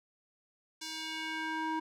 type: tone with band-pass filter sweep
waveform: square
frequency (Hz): 317.8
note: D#4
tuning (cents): +37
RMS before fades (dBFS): -37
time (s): 0.81-1.8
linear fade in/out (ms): 10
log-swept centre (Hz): 5500 to 850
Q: 1.3
effects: none